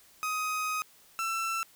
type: tone pair in turn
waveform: 30% pulse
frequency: 1256 / 1337.5 Hz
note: D#6 / E6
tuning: +16 / +25 cents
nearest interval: minor second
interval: 109 cents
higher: second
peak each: -27 / -27 dBFS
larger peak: neither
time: 0.23-0.82 / 1.19-1.63 s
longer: first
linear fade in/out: 0 ms
effects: white hiss -59 dBFS RMS until 1.75 s